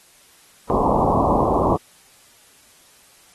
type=low-pass noise; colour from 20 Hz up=white; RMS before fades=-19 dBFS; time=0.7-1.76 s; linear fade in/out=0 ms; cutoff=1100 Hz; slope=96 dB/octave; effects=white hiss -52 dBFS RMS until 3.34 s + AAC 32 kbps